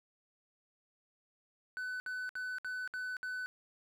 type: tone bursts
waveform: triangle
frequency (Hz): 1503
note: F#6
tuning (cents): +27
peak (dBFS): -35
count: 6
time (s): 1.77-3.46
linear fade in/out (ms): 0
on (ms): 230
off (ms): 62
effects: none